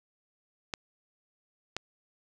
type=clicks; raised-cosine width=0.2 ms; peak=-15 dBFS; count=2; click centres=0.738 / 1.766 s; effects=none